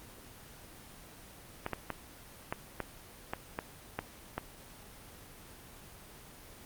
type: clicks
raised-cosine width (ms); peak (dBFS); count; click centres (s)
0.5; -18; 9; 1.664 / 1.733 / 1.903 / 2.525 / 2.803 / 3.335 / 3.589 / 3.99 / 4.38
effects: pink hiss -52 dBFS RMS until 6.65 s + Opus 24 kbps